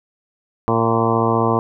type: harmonic tone with a mistuned harmonic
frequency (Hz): 114.5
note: A#2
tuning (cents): -31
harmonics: 1 / 2 / 3 / 4 / 5 / 6 / 7 / 8 / 9 / 10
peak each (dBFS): -22 / -22 / -23 / -21 / -27 / -25 / -26 / -25 / -22 / -26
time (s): 0.68-1.59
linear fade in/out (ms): 0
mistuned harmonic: 7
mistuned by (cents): -36
effects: none